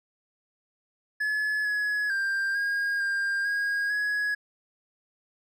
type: tone with pitch steps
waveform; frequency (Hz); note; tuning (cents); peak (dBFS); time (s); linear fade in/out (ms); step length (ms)
triangle; 1709 / 1686 / 1587 / 1627 / 1601 / 1636 / 1675; G#6 / G#6 / G6 / G#6 / G6 / G#6 / G#6; +49 / +26 / +21 / -36 / +36 / -26 / +14; -23; 1.2-4.35; 10; 450
effects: none